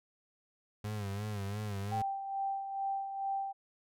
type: tone with vibrato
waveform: 35% pulse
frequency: 102.5 Hz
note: G#2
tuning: 22 cents flat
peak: -34 dBFS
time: 0.84-2.02 s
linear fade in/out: 5 ms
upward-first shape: sine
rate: 2.9 Hz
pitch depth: 77 cents each way
type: tone with tremolo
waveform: sine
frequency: 784 Hz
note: G5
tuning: in tune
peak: -31 dBFS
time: 1.91-3.53 s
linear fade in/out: 20 ms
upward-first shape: sine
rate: 2.3 Hz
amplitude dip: 55%
effects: none